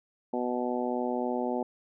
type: harmonic tone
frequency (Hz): 123.47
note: B2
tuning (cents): 0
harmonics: 2 / 3 / 4 / 5 / 6 / 7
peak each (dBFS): -32 / -34 / -35 / -36 / -37 / -37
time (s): 0.33-1.63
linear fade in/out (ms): 5
effects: none